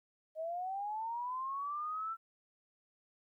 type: linear sweep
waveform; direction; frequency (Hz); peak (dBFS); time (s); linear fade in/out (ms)
sine; up; 621 to 1350; -36; 0.35-2.17; 50
effects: 13-bit